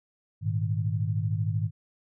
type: chord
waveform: sine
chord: Ab suspended second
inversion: none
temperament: just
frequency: 103.83 / 116.8 / 155.74 Hz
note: Ab2 / Bb2 / Eb3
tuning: 0 / +4 / +2 cents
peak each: -27 / -31 / -31 dBFS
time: 0.41-1.71 s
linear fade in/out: 50 ms
effects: none